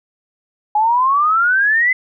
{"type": "exponential sweep", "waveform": "sine", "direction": "up", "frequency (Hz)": [830.6, 2052], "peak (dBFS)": -11, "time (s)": [0.75, 1.93], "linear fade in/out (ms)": 5, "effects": []}